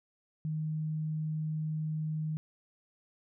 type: tone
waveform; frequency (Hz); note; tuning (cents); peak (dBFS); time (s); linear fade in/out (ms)
sine; 155.56; D#3; 0; -31; 0.45-2.37; 0
effects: none